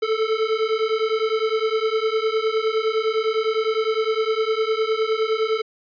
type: beating tone pair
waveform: square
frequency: 435.1 / 444.9 Hz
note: A4 / A4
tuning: -19 / +19 cents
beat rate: 9.8 Hz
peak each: -23 dBFS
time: 0.02-5.62 s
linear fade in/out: 10 ms
effects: resampled to 11025 Hz